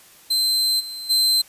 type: tone with level steps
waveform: 40% pulse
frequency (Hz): 4100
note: C8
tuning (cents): -36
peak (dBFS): -16 / -29 / -14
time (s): 0.3-1.42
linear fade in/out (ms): 10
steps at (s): 0.79 / 1.09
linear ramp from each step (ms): 20
effects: white hiss -49 dBFS RMS until 1.48 s + resampled to 32000 Hz